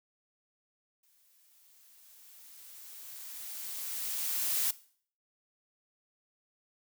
blue noise with exponential growth, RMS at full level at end -29 dBFS, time 1.03-4.71 s, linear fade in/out 5 ms, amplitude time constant 800 ms, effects noise-tail reverb RT60 0.5 s tail -18 dB re dry

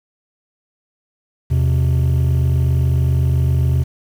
triangle tone pair together, 81.08 / 128.7 Hz, E2 / C3, -28 / -28 cents, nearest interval minor sixth, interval 800 cents, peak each -12 dBFS, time 1.5-3.84 s, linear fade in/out 20 ms, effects tanh soft clip ceiling -8 dBFS + 7-bit

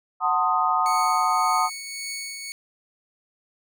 sine chord, F# diminished seventh, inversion none, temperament equal with one note detuned, 740 / 894.3 / 1046.5 / 1244.5 Hz, F#5 / A5 / C6 / Eb6, 0 / +28 / 0 / 0 cents, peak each -25 / -25 / -27 / -22 dBFS, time 0.2-1.7 s, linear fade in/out 50 ms
15% pulse tone with tremolo, 2222 Hz, C#7, 4 cents sharp, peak -23 dBFS, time 0.86-2.52 s, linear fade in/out 0 ms, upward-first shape triangle, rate 1.8 Hz, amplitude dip 45%
effects none

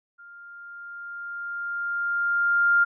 sine tone with level ramp, 1400 Hz, F6, 4 cents sharp, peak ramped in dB -44 to -15 dBFS, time 0.18-2.85 s, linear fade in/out 20 ms, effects none

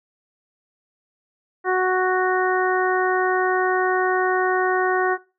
harmonic tone, 370 Hz, F#4, in tune, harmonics 1 / 2 / 3 / 4 / 5, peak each -20 / -23 / -25 / -26 / -27 dBFS, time 1.64-5.18 s, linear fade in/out 50 ms, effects noise-tail reverb RT60 0.3 s tail -20 dB re dry

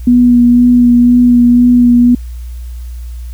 sine tone with vibrato, 243 Hz, B3, 28 cents flat, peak -3 dBFS, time 0.07-2.15 s, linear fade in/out 5 ms, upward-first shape sine, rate 2 Hz, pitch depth 16 cents each way, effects added 60 Hz sine -21 dBFS peak until 3.33 s + white hiss -45 dBFS RMS until 3.33 s

